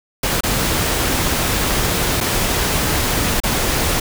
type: noise with dropouts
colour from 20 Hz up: pink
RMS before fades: -18 dBFS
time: 0.23-4 s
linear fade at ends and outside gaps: 5 ms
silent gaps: 0.408-0.434 / 2.205-2.209 / 3.402-3.435 s
effects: none